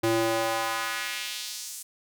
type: tone with high-pass filter sweep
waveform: square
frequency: 113.1 Hz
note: A2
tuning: 48 cents sharp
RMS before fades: -29 dBFS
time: 0.03-1.83 s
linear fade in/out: 10 ms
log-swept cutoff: 260 to 8400 Hz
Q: 1.4
effects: none